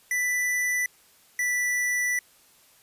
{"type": "tone pair in turn", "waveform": "square", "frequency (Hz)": [1982, 1971], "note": ["B6", "B6"], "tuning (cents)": [6, -4], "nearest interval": "unison", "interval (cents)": 10, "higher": "first", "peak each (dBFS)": -24, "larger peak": "neither", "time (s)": [[0.11, 0.86], [1.39, 2.19]], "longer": "second", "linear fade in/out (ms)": 2, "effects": ["white hiss -58 dBFS RMS until 2.82 s", "resampled to 32000 Hz"]}